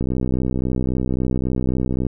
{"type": "click train", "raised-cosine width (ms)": 3, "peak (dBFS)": -9, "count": 132, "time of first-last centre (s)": [0.01, 2.067], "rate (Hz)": 63.7, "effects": []}